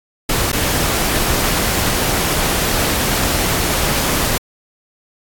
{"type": "noise with dropouts", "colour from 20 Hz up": "pink", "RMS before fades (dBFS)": -17, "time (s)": [0.29, 4.38], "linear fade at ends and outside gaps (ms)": 5, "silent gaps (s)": [0.519, 0.528], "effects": ["AAC 64 kbps"]}